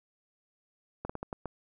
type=slowing click train; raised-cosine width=1 ms; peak=-22 dBFS; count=6; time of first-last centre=1.05-1.457 s; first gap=45 ms; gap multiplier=1.3; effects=none